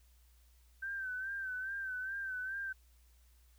sine tone with vibrato, 1547 Hz, G6, 23 cents flat, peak -37 dBFS, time 0.82-2.73 s, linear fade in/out 10 ms, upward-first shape sine, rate 2.4 Hz, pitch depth 59 cents each way, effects added 60 Hz sine -62 dBFS peak until 3.58 s + white hiss -72 dBFS RMS until 3.58 s

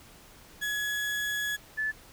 35% pulse / sine tone pair in turn, 1685 / 1737.4 Hz, G#6 / A6, +25 / -22 cents, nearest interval minor second, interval 53 cents, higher second, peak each -27 dBFS, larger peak neither, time 0.61-1.57 / 1.77-1.92 s, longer first, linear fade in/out 20 ms, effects pink hiss -53 dBFS RMS until 2.12 s

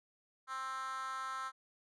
10% pulse tone with high-pass filter, 263.6 Hz, C4, 13 cents sharp, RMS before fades -41 dBFS, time 0.47-1.52 s, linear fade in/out 50 ms, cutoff 1200 Hz, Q 6.7, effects resampled to 24000 Hz

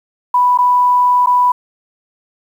sine tone with dropouts, 987.8 Hz, B5, in tune, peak -8 dBFS, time 0.34-1.52 s, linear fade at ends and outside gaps 5 ms, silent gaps 0.576-0.586 / 1.261-1.27 s, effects 7-bit

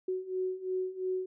sine beating tone pair, 370 / 372.9 Hz, F#4 / F#4, 0 / +14 cents, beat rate 2.9 Hz, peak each -36 / -33 dBFS, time 0.08-1.26 s, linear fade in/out 5 ms, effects none

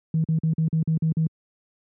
sine tone bursts, 160 Hz, D#3, 49 cents sharp, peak -17 dBFS, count 8, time 0.14-1.269 s, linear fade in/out 2 ms, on 100 ms, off 47 ms, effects tanh soft clip ceiling -13 dBFS + high-pass 100 Hz 12 dB/octave

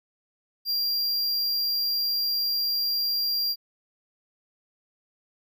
square tone, 4761 Hz, D8, 23 cents sharp, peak -24 dBFS, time 0.65-3.56 s, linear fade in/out 50 ms, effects none

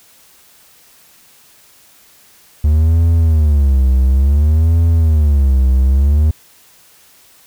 triangle tone with vibrato, 73.42 Hz, D2, in tune, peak -6 dBFS, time 2.64-6.31 s, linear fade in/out 5 ms, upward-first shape sine, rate 0.57 Hz, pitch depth 220 cents each way, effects white hiss -47 dBFS RMS until 7.46 s

